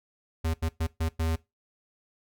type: tone bursts at uneven times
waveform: square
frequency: 81.1 Hz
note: E2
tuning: 28 cents flat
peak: -26 dBFS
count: 5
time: 0.44-0.54 / 0.62-0.69 / 0.8-0.87 / 1-1.09 / 1.19-1.36 s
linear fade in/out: 10 ms
effects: noise-tail reverb RT60 0.2 s tail -19 dB re dry